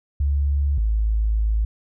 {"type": "tone pair in turn", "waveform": "sine", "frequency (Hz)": [70.9, 53.85], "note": ["C#2", "A1"], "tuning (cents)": [40, -37], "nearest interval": "perfect fourth", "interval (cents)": 477, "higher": "first", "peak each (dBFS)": -17, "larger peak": "neither", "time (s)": [[0.2, 0.78], [0.78, 1.65]], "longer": "second", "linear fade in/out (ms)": 5, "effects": []}